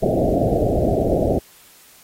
white low-pass noise, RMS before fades -18 dBFS, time 0.02-1.39 s, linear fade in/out 10 ms, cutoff 710 Hz, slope 96 dB/octave, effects white hiss -49 dBFS RMS until 2.03 s + AAC 48 kbps

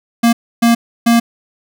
square tone bursts at uneven times, 233.4 Hz, A#3, 2 cents sharp, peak -8 dBFS, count 3, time 0.23-0.33 / 0.62-0.75 / 1.06-1.2 s, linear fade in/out 10 ms, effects none

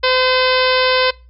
harmonic tone, 512 Hz, C5, 38 cents flat, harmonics 1 / 2 / 3 / 4 / 5 / 6 / 7 / 8 / 9 / 10, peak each -16 / -19 / -21 / -22 / -23 / -24 / -24 / -25 / -26 / -26 dBFS, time 0.03-1.11 s, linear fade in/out 10 ms, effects noise-tail reverb RT60 0.3 s tail -23 dB re dry + added 60 Hz sine -41 dBFS peak until 1.29 s

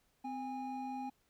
triangle tone pair together, 257.7 / 818 Hz, C4 / G#5, -26 / -26 cents, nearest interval octave + minor sixth, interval 2000 cents, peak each -40 / -39 dBFS, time 0.24-1.1 s, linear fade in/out 10 ms, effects pink hiss -75 dBFS RMS until 1.29 s

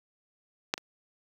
clicks, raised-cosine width 0.2 ms, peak -8 / -21 dBFS, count 2, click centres 0.739 / 0.779 s, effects high-pass 200 Hz 12 dB/octave + 8-bit

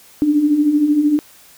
sine beating tone pair, 285.1 / 298.1 Hz, C#4 / D4, +49 / +26 cents, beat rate 13 Hz, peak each -20 / -12 dBFS, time 0.22-1.19 s, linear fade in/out 0 ms, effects white hiss -46 dBFS RMS until 1.57 s

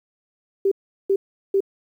sine tone bursts, 392 Hz, G4, in tune, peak -15 dBFS, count 3, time 0.65-1.605 s, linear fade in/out 5 ms, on 65 ms, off 380 ms, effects 9-bit

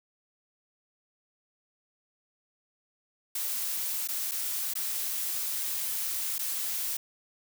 blue noise with dropouts, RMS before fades -32 dBFS, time 3.35-6.97 s, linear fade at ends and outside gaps 5 ms, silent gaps 4.076-4.086 / 4.313-4.317 / 4.737-4.753 / 6.383-6.391 s, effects none

